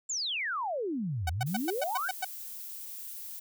sine exponential two-way sweep, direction down then up, 7540 to 75.3 to 1656 Hz, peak -30 dBFS, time 0.09-2.09 s, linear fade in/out 10 ms, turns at 1.29 s
sawtooth tone bursts, 751 Hz, F#5, 26 cents sharp, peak -25 dBFS, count 8, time 1.27-2.248 s, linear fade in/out 5 ms, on 26 ms, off 110 ms
violet noise, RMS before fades -42 dBFS, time 1.46-3.4 s, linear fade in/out 10 ms
effects none

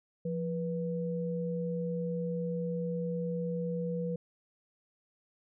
sine tone pair together, 172.53 / 488 Hz, F3 / B4, -21 / -21 cents, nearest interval octave + tritone, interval 1800 cents, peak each -33 / -35 dBFS, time 0.25-4.16 s, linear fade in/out 5 ms, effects none

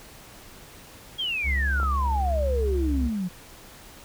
sine exponential sweep, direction down, 3322 to 172.8 Hz, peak -25 dBFS, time 1.18-3.29 s, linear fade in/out 20 ms
triangle tone, 67.8 Hz, C#2, 38 cents flat, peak -21 dBFS, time 1.43-3.11 s, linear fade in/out 50 ms
clicks, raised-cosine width 1 ms, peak -22 dBFS, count 2, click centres 1.8 / 1.831 s
effects pink hiss -47 dBFS RMS until 4.04 s

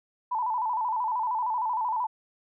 sine tone with vibrato, 932.3 Hz, A#5, in tune, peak -25 dBFS, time 0.31-2.07 s, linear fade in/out 10 ms, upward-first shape square, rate 13 Hz, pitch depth 100 cents each way, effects none

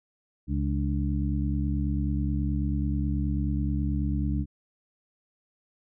harmonic tone with a mistuned harmonic, 69.3 Hz, C#2, in tune, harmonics 1 / 2 / 3 / 4, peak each -27 / -30 / -32 / -33 dBFS, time 0.47-4.46 s, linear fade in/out 50 ms, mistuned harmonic 4, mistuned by +96 cents, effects none

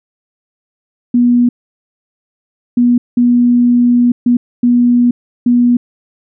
sine tone bursts at uneven times, 242.5 Hz, B3, 31 cents flat, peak -6 dBFS, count 6, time 1.14-1.49 / 2.77-2.98 / 3.17-4.12 / 4.26-4.37 / 4.63-5.11 / 5.46-5.77 s, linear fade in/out 5 ms, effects none

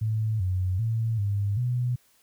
sine tone with pitch steps, 109.5 / 92.3 / 113 / 101.1 / 123.3 Hz, A2 / F#2 / A2 / G#2 / B2, -8 / -4 / +47 / -46 / -2 cents, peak -23 dBFS, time 0.01-1.96 s, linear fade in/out 10 ms, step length 390 ms, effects white hiss -63 dBFS RMS until 2.22 s

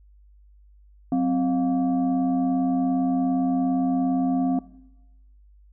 sine tone with frequency modulation, 261.2 Hz, C4, 3 cents flat, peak -19 dBFS, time 1.12-4.59 s, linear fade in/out 2 ms, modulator 445 Hz, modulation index 0.62, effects noise-tail reverb RT60 1.0 s tail -20 dB re dry + added 50 Hz sine -50 dBFS peak until 5.72 s

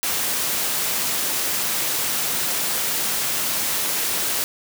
white high-pass noise, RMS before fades -23 dBFS, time 0.03-4.44 s, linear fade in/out 0 ms, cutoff 110 Hz, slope 12 dB/octave, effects none

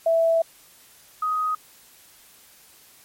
sine tone pair in turn, 659.3 / 1253.2 Hz, E5 / D#6, 0 / +12 cents, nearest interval major seventh, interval 1112 cents, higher second, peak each -16 / -21 dBFS, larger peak first, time 0.06-0.42 / 1.22-1.55 s, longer first, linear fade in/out 5 ms, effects white hiss -52 dBFS RMS until 3.04 s + MP3 64 kbps

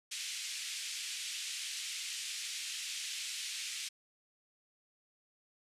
pink band-pass noise, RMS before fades -41 dBFS, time 0.11-3.89 s, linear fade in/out 10 ms, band 2400 to 9000 Hz, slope 24 dB/octave, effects resampled to 32000 Hz

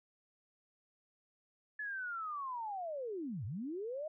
sine linear two-way sweep, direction down then up, 1730 to 90.2 to 639 Hz, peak -38 dBFS, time 1.79-4.08 s, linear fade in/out 5 ms, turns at 3.45 s, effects none

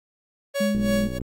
45% pulse tone with tremolo, 560 Hz, C#5, 18 cents sharp, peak -22 dBFS, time 0.54-1.19 s, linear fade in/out 20 ms, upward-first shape sine, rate 3.1 Hz, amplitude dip 85%
sine tone, 207.7 Hz, G#3, in tune, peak -21 dBFS, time 0.6-1.08 s, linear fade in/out 10 ms
click train, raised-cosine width 3 ms, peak -19 dBFS, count 30, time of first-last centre 0.75-1.216 s, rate 62.2 Hz
effects AAC 48 kbps

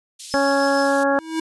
pink high-pass noise, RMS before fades -36 dBFS, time 0.19-1.04 s, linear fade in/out 10 ms, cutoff 3600 Hz, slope 24 dB/octave
sine tone with tremolo, 5200 Hz, E8, 24 cents flat, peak -28 dBFS, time 0.3-0.9 s, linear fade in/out 20 ms, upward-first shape triangle, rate 6.6 Hz, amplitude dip 70%
harmonic tone, 277.5 Hz, C#4, 2 cents sharp, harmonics 1 / 2 / 3 / 4 / 5 / 6, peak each -22 / -19 / -23 / -27 / -27 / -25 dBFS, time 0.34-1.19 s, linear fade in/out 0 ms
square tone with exponential growth, 322 Hz, E4, 41 cents flat, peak -19 dBFS, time 1.05-1.4 s, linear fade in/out 5 ms, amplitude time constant 75 ms
effects resampled to 24000 Hz

